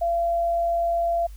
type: tone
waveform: sine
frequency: 682 Hz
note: F5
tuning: 41 cents flat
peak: -20 dBFS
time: 0.01-1.27 s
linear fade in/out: 10 ms
effects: added 50 Hz sine -37 dBFS peak until 1.36 s + white hiss -57 dBFS RMS until 1.36 s